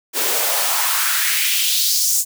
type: noise with high-pass filter sweep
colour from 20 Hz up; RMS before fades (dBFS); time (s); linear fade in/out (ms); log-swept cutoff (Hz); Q
white; -18; 0.13-2.25; 50; 340 to 7400; 2.4
effects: none